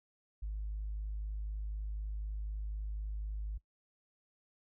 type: tone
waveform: sine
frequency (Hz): 52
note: G#1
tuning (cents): +3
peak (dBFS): -35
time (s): 0.42-3.58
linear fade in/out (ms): 10
effects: noise-tail reverb RT60 0.1 s tail -21 dB re dry + tanh soft clip ceiling -32 dBFS